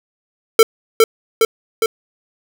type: tone with echo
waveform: square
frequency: 447.9 Hz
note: A4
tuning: 31 cents sharp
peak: -4 dBFS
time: 0.59-0.63 s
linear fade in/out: 2 ms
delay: 410 ms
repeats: 3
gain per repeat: -3 dB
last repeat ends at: 1.86 s
effects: none

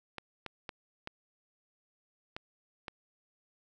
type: clicks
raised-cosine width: 0.3 ms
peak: -23 dBFS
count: 6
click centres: 0.183 / 0.463 / 0.692 / 1.074 / 2.365 / 2.882 s
effects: none

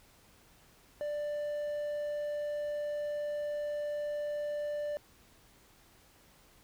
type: tone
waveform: triangle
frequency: 590 Hz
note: D5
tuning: 8 cents sharp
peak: -31 dBFS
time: 1.01-4.97 s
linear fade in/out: 0 ms
effects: pink hiss -62 dBFS RMS until 6.63 s

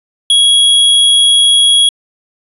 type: tone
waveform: square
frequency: 3322 Hz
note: G#7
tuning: in tune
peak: -6 dBFS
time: 0.3-1.89 s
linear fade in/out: 2 ms
effects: resampled to 32000 Hz

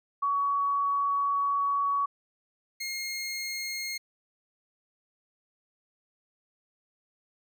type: tone pair in turn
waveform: sine / 20% pulse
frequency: 1126 / 2140 Hz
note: C#6 / C7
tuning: +27 / +38 cents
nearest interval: major seventh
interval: 1111 cents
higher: second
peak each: -24 / -27 dBFS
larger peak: first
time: 0.22-2.06 / 2.8-3.98 s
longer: first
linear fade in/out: 10 ms
effects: none

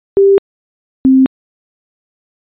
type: tone pair in turn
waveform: sine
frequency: 394.3 / 263.2 Hz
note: G4 / C4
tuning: +10 / +10 cents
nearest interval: perfect fifth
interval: 700 cents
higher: first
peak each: -4 dBFS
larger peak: neither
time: 0.17-0.38 / 1.05-1.26 s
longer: neither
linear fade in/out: 0 ms
effects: resampled to 8000 Hz

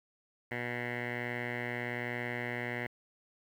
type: tone with low-pass filter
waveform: 10% pulse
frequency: 121.2 Hz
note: B2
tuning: 32 cents flat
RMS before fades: -37 dBFS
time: 0.51-2.87 s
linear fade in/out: 5 ms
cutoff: 2100 Hz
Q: 7
effects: 10-bit

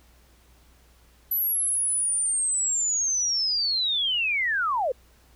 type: linear sweep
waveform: sine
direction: down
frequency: 11980 to 471.4 Hz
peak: -22 dBFS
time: 1.31-4.92 s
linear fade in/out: 5 ms
effects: added 60 Hz sine -56 dBFS peak until 5.35 s + pink hiss -60 dBFS RMS until 5.35 s

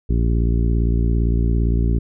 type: harmonic tone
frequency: 57.6 Hz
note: A#1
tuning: 20 cents flat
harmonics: 1 / 2 / 3 / 4 / 5 / 6 / 7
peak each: -16 / -22 / -26 / -28 / -30 / -32 / -33 dBFS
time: 0.09-1.99 s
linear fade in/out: 10 ms
effects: none

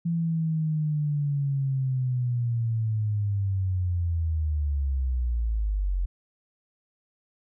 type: linear sweep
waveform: sine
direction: down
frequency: 169.4 to 43.66 Hz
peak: -23 dBFS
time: 0.05-6.06 s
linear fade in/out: 10 ms
effects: none

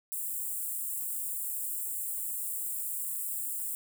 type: high-pass noise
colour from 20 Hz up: white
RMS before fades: -35 dBFS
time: 0.12-3.75 s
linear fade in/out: 0 ms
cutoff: 7500 Hz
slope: 96 dB/octave
effects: none

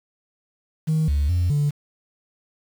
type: tone with pitch steps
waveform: sine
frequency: 157.4 / 71.9 / 88 / 145.7 Hz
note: D#3 / D2 / F2 / D3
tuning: +20 / -36 / +14 / -13 cents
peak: -16 dBFS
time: 0.87-1.71 s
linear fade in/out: 20 ms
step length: 210 ms
effects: tanh soft clip ceiling -14 dBFS + 7-bit

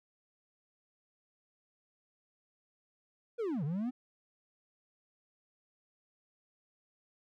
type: linear two-way sweep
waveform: triangle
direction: down then up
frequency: 493.9 to 135.1 to 261.6 Hz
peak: -30 dBFS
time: 3.38-3.91 s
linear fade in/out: 20 ms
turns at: 3.64 s
effects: none

